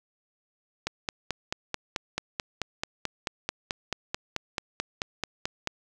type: click train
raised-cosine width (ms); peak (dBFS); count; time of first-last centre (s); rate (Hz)
0.2; -11; 23; 0.87-5.673; 4.58
effects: none